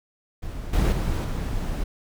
brown noise with level steps, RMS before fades -33 / -19 / -24 / -27 dBFS, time 0.42-1.84 s, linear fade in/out 10 ms, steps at 0.73 / 0.92 / 1.24 s, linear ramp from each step 5 ms, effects none

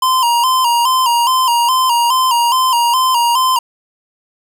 square tone with vibrato, 987.8 Hz, B5, in tune, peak -11 dBFS, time 0.02-3.59 s, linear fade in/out 5 ms, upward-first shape square, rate 2.4 Hz, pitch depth 77 cents each way, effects none

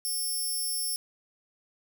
10% pulse tone, 5400 Hz, E8, 41 cents sharp, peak -23 dBFS, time 0.05-0.96 s, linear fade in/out 0 ms, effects none

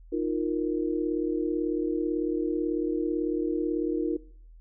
sine chord, Eb suspended second, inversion none, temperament equal, 311.1 / 349.2 / 466.2 Hz, Eb4 / F4 / Bb4, 0 / 0 / 0 cents, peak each -29 / -29 / -32 dBFS, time 0.12-4.17 s, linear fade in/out 10 ms, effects noise-tail reverb RT60 0.6 s tail -22 dB re dry + added 41 Hz sine -47 dBFS peak until 4.6 s

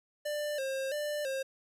square tone with vibrato, 563 Hz, C#5, 27 cents sharp, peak -33 dBFS, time 0.25-1.43 s, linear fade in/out 10 ms, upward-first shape square, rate 1.5 Hz, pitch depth 90 cents each way, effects resampled to 32000 Hz + 10-bit

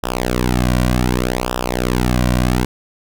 sawtooth tone with flanger, 61.74 Hz, B1, in tune, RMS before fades -17 dBFS, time 0.03-2.65 s, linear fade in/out 5 ms, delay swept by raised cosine 0.46 to 2.36 ms, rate 0.66 Hz, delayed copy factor -0.9, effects none

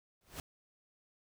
pink noise with exponential growth, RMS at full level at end -40 dBFS, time 0.21-0.4 s, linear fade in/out 1 ms, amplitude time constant 41 ms, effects none

